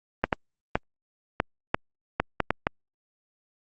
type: clicks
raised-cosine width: 0.5 ms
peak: -6 dBFS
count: 9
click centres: 0.24 / 0.328 / 0.755 / 1.401 / 1.745 / 2.2 / 2.403 / 2.506 / 2.669 s
effects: Opus 24 kbps